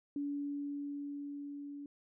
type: tone with level ramp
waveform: sine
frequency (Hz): 286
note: D4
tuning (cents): -46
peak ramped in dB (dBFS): -34 to -43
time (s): 0.16-1.86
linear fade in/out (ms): 2
effects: none